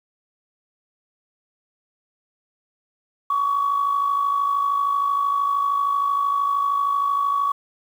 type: tone with amplitude modulation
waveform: sine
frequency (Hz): 1127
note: C#6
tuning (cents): +28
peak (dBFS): -15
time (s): 3.3-7.52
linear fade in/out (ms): 5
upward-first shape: sine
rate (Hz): 53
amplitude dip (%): 55
effects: tanh soft clip ceiling -12 dBFS + 8-bit